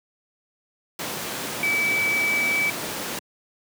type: tone in noise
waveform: sine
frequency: 2300 Hz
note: D7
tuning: 37 cents flat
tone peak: -20 dBFS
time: 1.63-2.7 s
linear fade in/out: 2 ms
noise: pink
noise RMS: -29 dBFS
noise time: 0.99-3.19 s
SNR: +6 dB
effects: high-pass 200 Hz 12 dB/octave